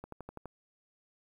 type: click train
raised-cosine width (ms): 1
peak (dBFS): -29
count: 6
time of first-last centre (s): 0.04-0.457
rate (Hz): 12
effects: 10-bit